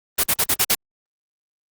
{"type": "noise bursts", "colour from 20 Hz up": "white", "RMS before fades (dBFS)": -17, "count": 6, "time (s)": [0.18, 0.752], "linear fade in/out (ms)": 10, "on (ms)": 57, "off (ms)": 46, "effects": ["Opus 24 kbps"]}